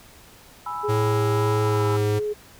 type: chord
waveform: sine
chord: E major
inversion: first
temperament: equal with one note detuned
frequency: 833 / 987.8 / 1318.5 Hz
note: G#5 / B5 / E6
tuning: +5 / 0 / 0 cents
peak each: -34 / -31 / -31 dBFS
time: 0.66-1.97 s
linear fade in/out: 5 ms
type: tone with vibrato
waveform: sine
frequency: 415.3 Hz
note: G#4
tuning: in tune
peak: -23 dBFS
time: 0.83-2.34 s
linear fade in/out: 20 ms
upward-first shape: triangle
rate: 1.6 Hz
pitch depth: 28 cents each way
type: tone with pitch glide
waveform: square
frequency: 110 to 106.07 Hz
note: A2 to G#2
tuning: 0 to +37 cents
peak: -22 dBFS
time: 0.88-2.2 s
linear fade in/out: 20 ms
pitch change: -63 cents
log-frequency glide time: 1.45-2.07 s
effects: pink hiss -49 dBFS RMS until 2.59 s